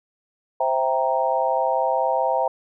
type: chord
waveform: sine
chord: C dominant seventh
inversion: none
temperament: equal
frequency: 523.3 / 659.3 / 784 / 932.3 Hz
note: C5 / E5 / G5 / Bb5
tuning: 0 / 0 / 0 / 0 cents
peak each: -24 dBFS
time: 0.6-2.48 s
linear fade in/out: 5 ms
effects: none